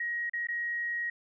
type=tone with dropouts; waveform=sine; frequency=1891 Hz; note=A#6; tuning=24 cents sharp; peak=-30 dBFS; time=0-1.1 s; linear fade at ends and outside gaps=5 ms; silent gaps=0.297-0.334 / 0.471-0.485 s; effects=none